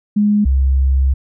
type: tone pair in turn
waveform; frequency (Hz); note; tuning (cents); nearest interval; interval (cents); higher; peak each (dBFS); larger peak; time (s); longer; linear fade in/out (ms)
sine; 207.7 / 66.8; G#3 / C2; 0 / +36; octave + minor sixth; 1964; first; -10; neither; 0.16-0.45 / 0.45-1.14; second; 10
effects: none